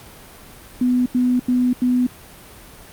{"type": "tone bursts", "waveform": "sine", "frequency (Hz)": 249, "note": "B3", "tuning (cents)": 14, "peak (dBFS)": -14, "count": 4, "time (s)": [0.81, 2.068], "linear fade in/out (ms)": 5, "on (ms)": 250, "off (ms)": 86, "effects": ["pink hiss -42 dBFS RMS until 2.92 s", "Opus 48 kbps"]}